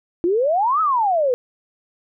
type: exponential two-way sweep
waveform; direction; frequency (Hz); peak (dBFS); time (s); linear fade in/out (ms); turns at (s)
sine; up then down; 329.6 to 1318.5 to 478.2; -15; 0.24-1.34; 0; 0.81
effects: none